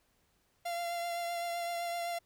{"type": "tone with vibrato", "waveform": "45% pulse", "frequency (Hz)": 689, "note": "F5", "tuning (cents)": -24, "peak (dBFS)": -34, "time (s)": [0.65, 2.19], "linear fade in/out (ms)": 10, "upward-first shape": "triangle", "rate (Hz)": 7.8, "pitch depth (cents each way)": 21, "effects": ["pink hiss -73 dBFS RMS until 2.25 s"]}